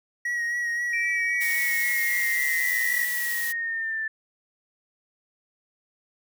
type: tone with vibrato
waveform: triangle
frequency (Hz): 1902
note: A#6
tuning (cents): +34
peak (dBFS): -23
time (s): 0.25-3.05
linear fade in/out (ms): 5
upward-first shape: sine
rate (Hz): 3.8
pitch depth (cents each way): 28
type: linear sweep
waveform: sine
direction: down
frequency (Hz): 2343 to 1760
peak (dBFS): -26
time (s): 0.93-4.08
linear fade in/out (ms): 5
type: noise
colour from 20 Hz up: blue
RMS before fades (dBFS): -32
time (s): 1.4-3.53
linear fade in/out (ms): 20
effects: none